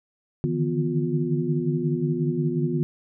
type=tone cluster; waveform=sine; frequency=147 / 152.5 / 163.8 / 246.4 / 354.9 Hz; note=D3 / D#3 / E3 / B3 / F4; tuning=+2 / -34 / -11 / -4 / +28 cents; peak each=-28 dBFS; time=0.44-2.83 s; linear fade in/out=0 ms; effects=none